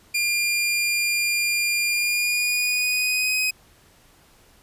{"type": "tone with pitch glide", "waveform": "sawtooth", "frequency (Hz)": [2400, 2516], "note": ["D7", "D#7"], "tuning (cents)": [37, 19], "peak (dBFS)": -17, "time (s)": [0.14, 3.51], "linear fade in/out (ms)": 10, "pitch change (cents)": 82, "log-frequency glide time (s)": [1.88, 3.38], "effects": ["pink hiss -55 dBFS RMS until 4.62 s", "resampled to 32000 Hz"]}